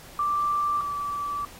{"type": "tone pair in turn", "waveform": "sine", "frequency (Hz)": [1174.7, 1157.9], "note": ["D6", "D6"], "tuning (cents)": [0, -25], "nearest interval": "unison", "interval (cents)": 25, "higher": "first", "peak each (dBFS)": [-22, -27], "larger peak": "first", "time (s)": [[0.19, 0.81], [0.81, 1.45]], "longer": "second", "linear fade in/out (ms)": 2, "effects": ["pink hiss -47 dBFS RMS until 1.59 s", "AAC 48 kbps"]}